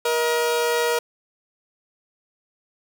sawtooth tone pair together, 475 / 634 Hz, A#4 / D#5, +33 / +32 cents, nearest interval perfect fourth, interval 499 cents, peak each -16 / -24 dBFS, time 0.05-0.99 s, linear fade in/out 5 ms, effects none

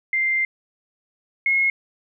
sine tone pair in turn, 2093 / 2164 Hz, C7 / C#7, 0 / -42 cents, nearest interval minor second, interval 58 cents, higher second, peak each -18 / -16 dBFS, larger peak second, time 0.13-0.45 / 1.46-1.7 s, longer first, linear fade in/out 2 ms, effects none

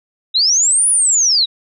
sine linear two-way sweep, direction up then down, 3729 to 9990 to 3729 Hz, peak -10 dBFS, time 0.34-1.46 s, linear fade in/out 20 ms, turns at 0.89 s, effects none

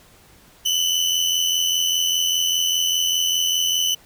30% pulse tone pair together, 2960 / 3045 Hz, F#7 / F#7, 0 / +49 cents, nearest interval unison, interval 49 cents, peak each -18 dBFS, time 0.65-3.95 s, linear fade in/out 10 ms, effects pink hiss -51 dBFS RMS until 4.05 s

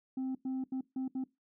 sine tone bursts at uneven times, 261.6 Hz, C4, in tune, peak -30 dBFS, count 5, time 0.17-0.35 / 0.45-0.64 / 0.72-0.81 / 0.96-1.08 / 1.15-1.24 s, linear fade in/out 5 ms, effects noise-tail reverb RT60 0.2 s tail -21 dB re dry + tanh soft clip ceiling -32 dBFS

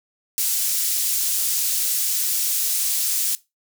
pink high-pass noise, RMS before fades -22 dBFS, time 0.38-3.35 s, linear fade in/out 0 ms, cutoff 6900 Hz, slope 12 dB/octave, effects noise-tail reverb RT60 0.2 s tail -18 dB re dry

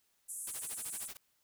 pink band-pass noise, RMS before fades -43 dBFS, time 0.28-1.09 s, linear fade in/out 20 ms, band 8100 to 11000 Hz, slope 48 dB/octave
white noise with tremolo, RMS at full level -44 dBFS, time 0.47-1.17 s, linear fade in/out 2 ms, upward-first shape sine, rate 13 Hz, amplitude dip 95%
effects white hiss -75 dBFS RMS until 1.43 s

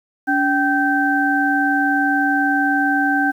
sine tone cluster, 285.5 / 775 / 1556 Hz, D4 / G5 / G6, -49 / -20 / -13 cents, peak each -19 / -20 / -18 dBFS, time 0.27-3.32 s, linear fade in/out 20 ms, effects 8-bit

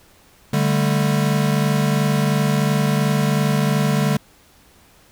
square chord, D suspended fourth, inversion none, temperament equal with one note detuned, 146.83 / 197.13 / 220 Hz, D3 / G3 / A3, 0 / +10 / 0 cents, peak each -19 / -22 / -24 dBFS, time 0.53-4.17 s, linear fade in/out 5 ms, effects pink hiss -52 dBFS RMS until 5.11 s

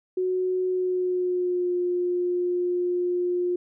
sine tone with pitch glide, 368.8 to 355.8 Hz, F#4 to F4, -6 to +32 cents, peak -22 dBFS, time 0.17-3.56 s, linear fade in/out 5 ms, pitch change -62 cents, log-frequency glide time 0.68-1.74 s, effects none

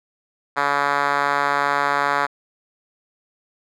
5% pulse tone with band-pass filter, 142.5 Hz, C#3, 48 cents sharp, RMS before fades -20 dBFS, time 0.56-2.27 s, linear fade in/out 20 ms, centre 1200 Hz, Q 1.1, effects none

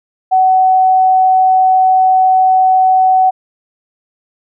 sine tone, 751 Hz, F#5, 26 cents sharp, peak -6 dBFS, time 0.31-3.31 s, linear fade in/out 20 ms, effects none

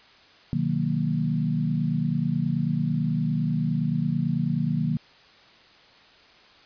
sine chord, B major seventh, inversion none, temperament equal with one note detuned, 126.65 / 155.56 / 185 / 233.1 Hz, B2 / D#3 / F#3 / A#3, +44 / 0 / 0 / 0 cents, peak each -31 / -25 / -29 / -28 dBFS, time 0.53-4.97 s, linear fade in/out 0 ms, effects white hiss -53 dBFS RMS until 6.65 s + resampled to 11025 Hz

